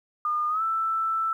sine tone with pitch glide, 1215 to 1325 Hz, D#6 to E6, -42 to +9 cents, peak -23 dBFS, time 0.25-1.33 s, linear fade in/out 2 ms, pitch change +151 cents, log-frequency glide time 0.49-0.62 s, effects 10-bit

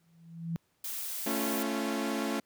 sine tone with exponential growth, 166.4 Hz, E3, 17 cents sharp, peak -28 dBFS, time 0-0.56 s, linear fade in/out 0 ms, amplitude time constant 120 ms
blue noise, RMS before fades -37 dBFS, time 0.84-1.63 s, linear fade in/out 5 ms
sawtooth chord, A augmented, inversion none, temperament equal with one note detuned, 220 / 277.2 / 344.8 Hz, A3 / C#4 / E#4, 0 / 0 / -22 cents, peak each -30 / -30 / -33 dBFS, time 1.26-2.4 s, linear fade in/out 5 ms
effects pink hiss -73 dBFS RMS until 2.45 s + high-pass 80 Hz 12 dB/octave

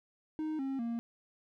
triangle tone with pitch steps, 311.1 / 269.3 / 233.1 Hz, D#4 / C#4 / A#3, 0 / -50 / 0 cents, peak -31 dBFS, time 0.39-0.99 s, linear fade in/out 0 ms, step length 200 ms, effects none

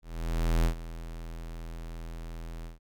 square tone with ADSR envelope, 41.35 Hz, E1, 6 cents sharp, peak -22 dBFS, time 0.02-2.79 s, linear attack 630 ms, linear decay 94 ms, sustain -16 dB, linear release 140 ms, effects none

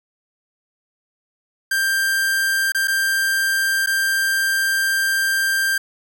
45% pulse tone with dropouts, 1583 Hz, G6, 17 cents sharp, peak -17 dBFS, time 1.71-5.78 s, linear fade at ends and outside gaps 5 ms, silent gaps 2.721-2.747 / 2.874-2.88 / 3.862-3.871 s, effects 8-bit

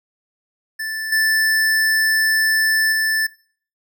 square tone with level steps, 1760 Hz, A6, in tune, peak -24 / -15 / -17 dBFS, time 0.79-3.27 s, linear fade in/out 10 ms, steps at 1.12 / 2.92 s, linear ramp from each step 5 ms, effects noise-tail reverb RT60 0.5 s tail -22 dB re dry

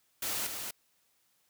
white noise with echo, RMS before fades -34 dBFS, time 0.22-0.47 s, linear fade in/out 5 ms, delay 240 ms, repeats 1, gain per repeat -5 dB, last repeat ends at 0.71 s, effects white hiss -72 dBFS RMS until 1.49 s + high-pass 60 Hz 12 dB/octave

